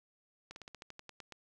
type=slowing click train; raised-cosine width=0.2 ms; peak=-30 dBFS; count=11; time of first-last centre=0.51-1.323 s; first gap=51 ms; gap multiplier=1.1; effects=none